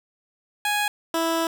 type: tone pair in turn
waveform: 15% pulse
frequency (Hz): 830.6 / 329.2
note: G#5 / E4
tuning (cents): 0 / -2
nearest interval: octave + major third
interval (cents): 1602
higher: first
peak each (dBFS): -15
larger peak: neither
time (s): 0.65-0.88 / 1.14-1.47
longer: second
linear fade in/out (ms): 2
effects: none